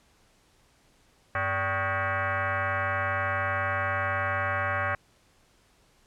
sine tone with frequency modulation, 242.3 Hz, B3, 33 cents flat, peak -25 dBFS, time 1.35-4.95 s, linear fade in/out 2 ms, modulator 338 Hz, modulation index 5.3, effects pink hiss -63 dBFS RMS until 6.06 s + low-pass 10000 Hz 12 dB/octave

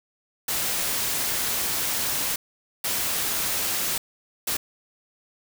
white noise bursts at uneven times, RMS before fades -26 dBFS, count 3, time 0.48-2.36 / 2.84-3.98 / 4.47-4.57 s, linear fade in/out 5 ms, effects none

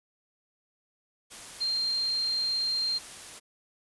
sine tone in noise, 4186 Hz, C8, in tune, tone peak -26 dBFS, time 1.6-2.99 s, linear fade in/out 20 ms, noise white, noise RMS -44 dBFS, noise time 1.3-3.4 s, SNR +15 dB, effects resampled to 24000 Hz

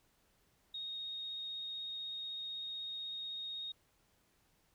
sine tone with vibrato, 3729 Hz, A#7, in tune, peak -40 dBFS, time 0.74-3.72 s, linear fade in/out 5 ms, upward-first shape triangle, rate 16 Hz, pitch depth 11 cents each way, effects pink hiss -73 dBFS RMS until 4.74 s

